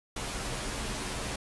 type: noise with comb filter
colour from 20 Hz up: pink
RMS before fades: -35 dBFS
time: 0.16-1.36 s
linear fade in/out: 5 ms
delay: 12 ms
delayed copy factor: -0.65
effects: resampled to 24000 Hz